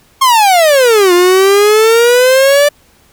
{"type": "exponential two-way sweep", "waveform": "45% pulse", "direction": "down then up", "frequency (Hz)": [1094, 349.2, 589], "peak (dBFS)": -5, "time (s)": [0.21, 2.69], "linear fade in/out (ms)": 10, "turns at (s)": 1.13, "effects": ["pink hiss -48 dBFS RMS until 3.12 s"]}